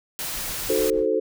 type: noise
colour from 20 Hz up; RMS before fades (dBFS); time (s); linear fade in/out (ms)
white; -30; 0.19-0.9; 0
type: noise with tremolo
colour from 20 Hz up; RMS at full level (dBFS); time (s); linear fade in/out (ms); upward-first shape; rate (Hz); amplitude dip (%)
brown; -39; 0.33-1.07; 20; sine; 6.6; 60
type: chord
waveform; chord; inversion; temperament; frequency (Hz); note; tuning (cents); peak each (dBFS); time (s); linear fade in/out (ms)
sine; D# diminished seventh; none; equal; 311.1 / 370 / 440 / 523.3; D#4 / F#4 / A4 / C5; 0 / 0 / 0 / 0; -28 / -26 / -22 / -25; 0.69-1.2; 10
effects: none